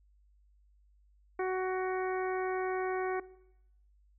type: harmonic tone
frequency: 372.6 Hz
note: F#4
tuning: 12 cents sharp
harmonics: 1 / 2 / 3 / 4 / 5 / 6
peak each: -31 / -37 / -41 / -43 / -45 / -47 dBFS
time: 1.39-3.2 s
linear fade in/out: 5 ms
effects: noise-tail reverb RT60 0.8 s tail -19 dB re dry + added 50 Hz sine -62 dBFS peak until 4.18 s